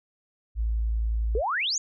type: tone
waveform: sine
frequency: 55.5 Hz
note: A1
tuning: 16 cents sharp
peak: -23 dBFS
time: 0.55-1.42 s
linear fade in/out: 50 ms
type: exponential sweep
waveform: sine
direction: up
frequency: 401.8 to 7040 Hz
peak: -24 dBFS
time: 1.35-1.78 s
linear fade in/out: 2 ms
effects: none